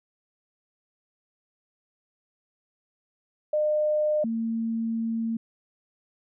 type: tone pair in turn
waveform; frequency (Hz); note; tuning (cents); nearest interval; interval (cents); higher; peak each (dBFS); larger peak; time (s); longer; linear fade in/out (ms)
sine; 606 / 227; D#5 / A#3; -46 / -46; octave + perfect fourth; 1700; first; -21 / -25; first; 3.53-4.24 / 4.24-5.37; second; 5
effects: none